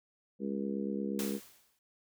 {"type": "harmonic tone", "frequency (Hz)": 68.6, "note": "C#2", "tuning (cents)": -17, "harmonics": [3, 4, 5, 6, 7], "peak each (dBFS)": [-35, -40, -41, -42, -42], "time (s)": [0.39, 1.4], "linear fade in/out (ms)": 50}
{"type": "noise with exponential decay", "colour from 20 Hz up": "white", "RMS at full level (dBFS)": -38, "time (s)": [1.19, 1.79], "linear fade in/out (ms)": 2, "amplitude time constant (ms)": 130}
{"effects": []}